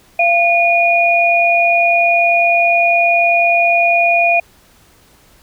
sine tone pair together, 687 / 2448 Hz, F5 / D#7, -29 / -29 cents, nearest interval octave + minor seventh, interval 2200 cents, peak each -12 / -12 dBFS, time 0.19-4.4 s, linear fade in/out 5 ms, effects pink hiss -49 dBFS RMS until 5.42 s

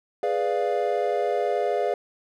triangle chord, G# diminished seventh, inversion none, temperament equal, 415.3 / 493.9 / 587.3 / 698.5 Hz, G#4 / B4 / D5 / F5, 0 / 0 / 0 / 0 cents, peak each -25 / -26 / -26 / -25 dBFS, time 0.23-1.94 s, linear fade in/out 2 ms, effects none

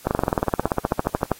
slowing click train, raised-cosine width 1 ms, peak -5 dBFS, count 22, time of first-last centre 0.07-1.317 s, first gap 39 ms, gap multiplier 1.04, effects white hiss -47 dBFS RMS until 1.39 s + AAC 48 kbps

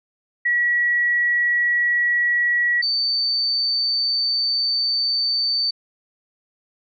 sine tone pair in turn, 1927 / 4562 Hz, B6 / C#8, -43 / +49 cents, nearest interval octave + minor third, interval 1492 cents, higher second, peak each -16 / -18 dBFS, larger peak first, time 0.45-2.82 / 2.82-5.71 s, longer second, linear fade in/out 10 ms, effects none

